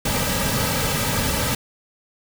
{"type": "noise with comb filter", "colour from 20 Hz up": "pink", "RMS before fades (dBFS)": -22, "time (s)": [0.05, 1.55], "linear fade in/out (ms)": 5, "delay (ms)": 2.8, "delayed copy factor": -0.7, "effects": []}